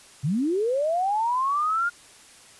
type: linear sweep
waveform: sine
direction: up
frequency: 123.47 to 1430 Hz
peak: -21 dBFS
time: 0.23-1.9 s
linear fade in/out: 20 ms
effects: white hiss -50 dBFS RMS until 2.59 s + resampled to 24000 Hz

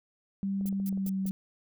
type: tone with pitch glide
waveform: sine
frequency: 196 to 191.63 Hz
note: G3 to G3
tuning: 0 to -39 cents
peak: -28 dBFS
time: 0.43-1.31 s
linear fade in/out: 0 ms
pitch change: -39 cents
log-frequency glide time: 0.79-1.18 s
type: clicks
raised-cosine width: 2 ms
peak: -34 dBFS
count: 8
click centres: 0.611 / 0.656 / 0.727 / 0.8 / 0.927 / 0.975 / 1.064 / 1.256 s
type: noise bursts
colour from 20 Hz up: violet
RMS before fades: -42 dBFS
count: 4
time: 0.66-1.294 s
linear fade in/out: 0 ms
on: 31 ms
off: 170 ms
effects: none

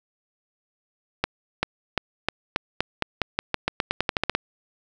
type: accelerating click train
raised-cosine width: 0.3 ms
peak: -5 dBFS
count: 19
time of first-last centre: 1.24-4.35 s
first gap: 390 ms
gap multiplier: 0.89
effects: none

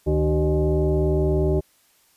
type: tone with frequency modulation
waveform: sine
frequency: 154.9 Hz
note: D#3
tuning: 7 cents flat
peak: -17 dBFS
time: 0.06-1.61 s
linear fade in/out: 20 ms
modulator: 227 Hz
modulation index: 1.6
effects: white hiss -60 dBFS RMS until 2.16 s + resampled to 32000 Hz

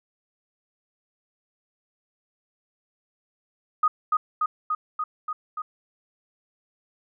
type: tone with echo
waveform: sine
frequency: 1244.5 Hz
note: D#6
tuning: in tune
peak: -16 dBFS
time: 3.83-3.88 s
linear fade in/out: 5 ms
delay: 290 ms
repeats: 6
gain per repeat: -2 dB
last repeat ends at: 5.62 s
effects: none

